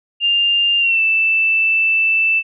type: tone with pitch glide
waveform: sine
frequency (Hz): 2800 to 2649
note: F7 to E7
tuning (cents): +4 to +8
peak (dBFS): -12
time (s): 0.2-2.43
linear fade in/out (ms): 50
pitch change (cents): -96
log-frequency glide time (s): 0.79-1.01
effects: none